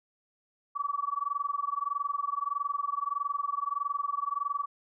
sine tone with amplitude modulation, 1144 Hz, D6, 46 cents flat, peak -25 dBFS, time 0.75-4.66 s, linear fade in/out 20 ms, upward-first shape sine, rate 21.6 Hz, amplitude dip 95%, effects none

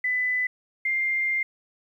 sine tone pair in turn, 2000 / 2105 Hz, B6 / C7, +21 / +10 cents, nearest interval minor second, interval 89 cents, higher second, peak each -22 dBFS, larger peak neither, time 0.04-0.47 / 0.85-1.43 s, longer second, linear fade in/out 5 ms, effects 10-bit

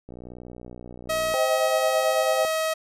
click train, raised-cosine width 2 ms, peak -27 dBFS, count 76, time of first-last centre 0.09-1.32 s, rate 61 Hz
sawtooth tone, 637 Hz, D#5, 41 cents sharp, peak -19 dBFS, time 1.09-2.74 s, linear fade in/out 10 ms
sine chord, C minor, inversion none, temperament just, 523.3 / 627.9 / 784.9 Hz, C5 / Eb5 / G5, 0 / +16 / +2 cents, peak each -25 / -28 / -28 dBFS, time 1.34-2.45 s, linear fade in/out 0 ms
effects resampled to 32000 Hz

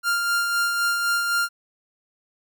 45% pulse tone with tremolo, 1396.9 Hz, F6, in tune, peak -19 dBFS, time 0.03-1.49 s, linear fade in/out 50 ms, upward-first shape sine, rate 3.9 Hz, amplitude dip 35%, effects none

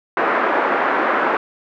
white band-pass noise, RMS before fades -18 dBFS, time 0.17-1.37 s, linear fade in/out 2 ms, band 280 to 1600 Hz, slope 24 dB/octave, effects none

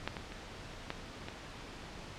clicks, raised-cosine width 0.3 ms, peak -17 / -23 / -29 / -19 / -26 dBFS, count 5, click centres 0.076 / 0.168 / 0.321 / 0.904 / 1.285 s, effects pink hiss -47 dBFS RMS until 2.18 s + low-pass 5000 Hz 12 dB/octave

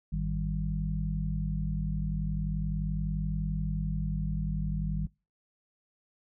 harmonic tone with a mistuned harmonic, 51.5 Hz, G#1, 14 cents flat, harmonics 1 / 2 / 3 / 4, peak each -31 / -43 / -32 / -37 dBFS, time 0.12-5.07 s, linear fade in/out 10 ms, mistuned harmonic 4, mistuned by -96 cents, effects noise-tail reverb RT60 0.3 s tail -25 dB re dry

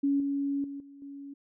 sine tone with level steps, 280.1 Hz, C#4, 18 cents sharp, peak -23 / -27 / -36 / -47 / -40 dBFS, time 0.03-1.34 s, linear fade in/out 10 ms, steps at 0.2 / 0.64 / 0.8 / 1.02 s, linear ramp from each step 2 ms, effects none

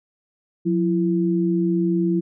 sine tone pair together, 179.47 / 335.1 Hz, F3 / E4, +47 / +29 cents, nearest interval major seventh, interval 1082 cents, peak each -20 dBFS, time 0.65-2.21 s, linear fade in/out 20 ms, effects none

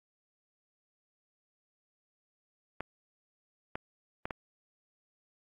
clicks, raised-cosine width 0.5 ms, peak -20 dBFS, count 4, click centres 2.806 / 3.755 / 4.255 / 4.308 s, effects AAC 48 kbps

